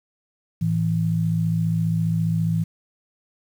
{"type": "tone pair together", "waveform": "sine", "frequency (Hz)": [110, 164.81], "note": ["A2", "E3"], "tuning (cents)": [0, 0], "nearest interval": "perfect fifth", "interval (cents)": 700, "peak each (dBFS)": [-24, -20], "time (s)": [0.61, 2.64], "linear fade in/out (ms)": 10, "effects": ["8-bit"]}